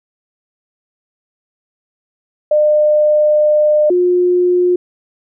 sine tone pair in turn, 603 / 357.7 Hz, D5 / F4, +46 / +41 cents, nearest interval major sixth, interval 905 cents, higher first, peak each -8 / -9 dBFS, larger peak first, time 2.51-3.9 / 3.9-4.76 s, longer first, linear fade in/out 5 ms, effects none

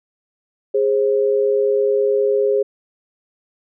sine tone pair together, 412.7 / 532.6 Hz, G#4 / C5, -11 / +31 cents, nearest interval major third, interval 442 cents, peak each -15 / -19 dBFS, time 0.74-2.63 s, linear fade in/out 10 ms, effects none

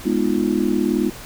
sine chord, F half-diminished seventh, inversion first, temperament equal with one note detuned, 207.7 / 246.9 / 309.9 / 349.2 Hz, Ab3 / Cb4 / Eb4 / F4, 0 / 0 / -7 / 0 cents, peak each -22 dBFS, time 0.05-1.1 s, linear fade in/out 10 ms, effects pink hiss -37 dBFS RMS until 1.25 s

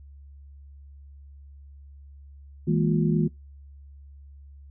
sine tone cluster, 159.6 / 203.9 / 232.1 / 355.1 Hz, D#3 / G#3 / A#3 / F4, +44 / -32 / -7 / +29 cents, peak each -22 / -27 / -27 / -29 dBFS, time 2.67-3.28 s, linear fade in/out 10 ms, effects noise-tail reverb RT60 0.2 s tail -22 dB re dry + added 70 Hz sine -44 dBFS peak until 4.7 s

